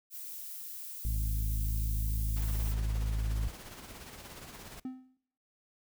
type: noise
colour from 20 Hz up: violet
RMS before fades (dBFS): -43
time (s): 0.1-2.75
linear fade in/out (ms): 50
type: harmonic tone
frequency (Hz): 53.3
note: G#1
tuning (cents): +46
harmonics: 1 / 2 / 3 / 4 / 5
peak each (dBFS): -29 / -37 / -48 / -53 / -55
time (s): 1.05-3.48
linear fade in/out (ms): 0
type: noise with tremolo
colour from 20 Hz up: pink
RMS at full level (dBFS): -46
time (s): 2.36-4.8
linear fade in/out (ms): 5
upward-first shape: sine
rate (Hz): 17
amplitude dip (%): 45
type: tone with exponential decay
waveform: triangle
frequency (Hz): 257.8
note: C4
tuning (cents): -26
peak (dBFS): -31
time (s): 4.85-5.17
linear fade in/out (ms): 2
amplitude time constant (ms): 68
effects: noise-tail reverb RT60 0.8 s tail -23 dB re dry